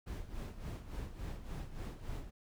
brown noise with tremolo, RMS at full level -40 dBFS, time 0.06-2.31 s, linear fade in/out 20 ms, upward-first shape sine, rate 3.5 Hz, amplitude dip 70%, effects none

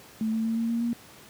sine tone with pitch steps, 220 / 223.1 / 226.2 / 229.3 / 232.5 / 235.8 Hz, A3 / A3 / A3 / A#3 / A#3 / A#3, 0 / +24 / +48 / -28 / -4 / +20 cents, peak -24 dBFS, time 0.21-0.93 s, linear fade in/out 0 ms, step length 120 ms, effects pink hiss -50 dBFS RMS until 1.29 s + high-pass 100 Hz 12 dB/octave

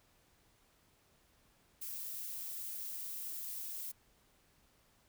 violet noise, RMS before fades -43 dBFS, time 1.81-3.92 s, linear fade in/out 10 ms, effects pink hiss -70 dBFS RMS until 5.08 s

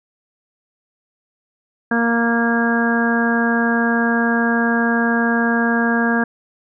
harmonic tone, 233.1 Hz, A#3, in tune, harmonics 1 / 2 / 3 / 4 / 5 / 6 / 7, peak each -17 / -24 / -25 / -27 / -29 / -28 / -20 dBFS, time 1.91-6.24 s, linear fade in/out 5 ms, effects none

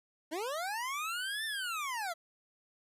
25% pulse linear two-way sweep, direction up then down, 291.1 to 1806 to 643 Hz, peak -31 dBFS, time 0.31-2.14 s, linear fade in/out 20 ms, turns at 1.45 s, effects resampled to 32000 Hz + 12-bit

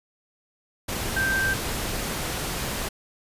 sine tone in noise, 1568 Hz, G6, in tune, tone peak -22 dBFS, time 1.16-1.54 s, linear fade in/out 10 ms, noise pink, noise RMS -29 dBFS, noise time 0.88-2.89 s, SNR +4 dB, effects resampled to 32000 Hz

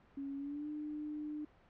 sine tone with pitch glide, 277.2 to 300.5 Hz, C#4 to D4, 0 to +40 cents, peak -39 dBFS, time 0.17-1.45 s, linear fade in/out 5 ms, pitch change +140 cents, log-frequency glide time 0.37-0.68 s, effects pink hiss -65 dBFS RMS until 1.69 s + low-pass 2000 Hz 12 dB/octave

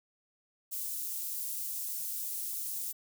white high-pass noise, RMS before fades -37 dBFS, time 0.71-2.93 s, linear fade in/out 20 ms, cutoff 8600 Hz, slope 12 dB/octave, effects none

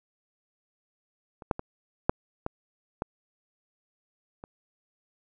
clicks, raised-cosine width 1 ms, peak -29 / -10 / -20 / -6 / -16 / -15 / -27 dBFS, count 7, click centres 1.422 / 1.512 / 1.594 / 2.095 / 2.464 / 3.021 / 4.439 s, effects none

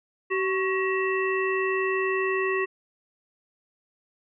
harmonic tone with a mistuned harmonic, 381.1 Hz, G4, 49 cents flat, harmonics 1 / 3 / 5 / 7, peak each -25 / -31 / -29 / -33 dBFS, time 0.3-2.66 s, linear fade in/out 20 ms, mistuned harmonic 3, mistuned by -56 cents, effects none

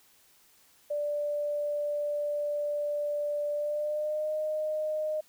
sine tone with pitch glide, 587.3 to 615.8 Hz, D5 to D#5, 0 to -18 cents, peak -28 dBFS, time 0.9-5.21 s, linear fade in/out 10 ms, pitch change +82 cents, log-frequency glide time 3.53-4.33 s, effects white hiss -62 dBFS RMS until 5.28 s

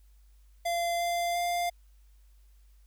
square tone with pitch steps, 688 / 692 / 699 Hz, F5 / F5 / F5, -26 / -16 / +1 cents, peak -28 dBFS, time 0.65-1.7 s, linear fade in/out 10 ms, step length 350 ms, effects added 50 Hz sine -55 dBFS peak until 2.86 s + white hiss -72 dBFS RMS until 2.86 s

